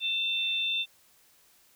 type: tone pair together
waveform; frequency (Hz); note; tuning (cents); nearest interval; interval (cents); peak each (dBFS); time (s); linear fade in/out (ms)
sine; 2672 / 3574; E7 / A7; +23 / +26; perfect fourth; 503; -31 / -28; 0-0.86; 50
effects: white hiss -62 dBFS RMS until 1.75 s